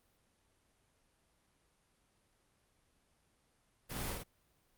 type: noise with echo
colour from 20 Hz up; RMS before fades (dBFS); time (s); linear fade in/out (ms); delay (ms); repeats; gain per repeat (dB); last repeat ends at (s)
pink; -42; 3.89-4.14; 20; 49; 2; -2; 4.238
effects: pink hiss -74 dBFS RMS until 4.77 s + Opus 32 kbps